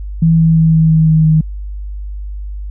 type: tone with pitch steps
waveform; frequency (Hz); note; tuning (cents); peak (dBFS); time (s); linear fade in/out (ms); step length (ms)
sine; 163.5 / 162.37 / 161.25 / 160.14 / 159.03 / 157.93 / 156.84; E3 / E3 / E3 / E3 / D#3 / D#3 / D#3; -14 / -26 / -38 / -50 / +38 / +26 / +14; -6; 0.22-1.41; 5; 170
effects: added 50 Hz sine -21 dBFS peak until 2.7 s